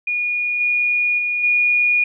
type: tone with level steps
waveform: sine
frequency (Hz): 2443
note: D#7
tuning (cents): -32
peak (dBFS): -18 / -15 / -18 / -13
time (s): 0.07-2.04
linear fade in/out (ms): 5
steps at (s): 0.6 / 1.18 / 1.43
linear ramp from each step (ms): 10
effects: none